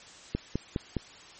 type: click train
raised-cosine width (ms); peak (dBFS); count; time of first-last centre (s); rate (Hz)
3; -15; 4; 0.35-0.967; 4.86
effects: white hiss -50 dBFS RMS until 1.39 s + MP3 32 kbps